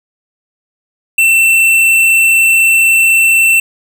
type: tone with hard clipping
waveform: sine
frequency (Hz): 2686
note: E7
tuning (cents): +32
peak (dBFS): -7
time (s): 1.18-3.6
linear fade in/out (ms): 5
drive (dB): 14
effects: none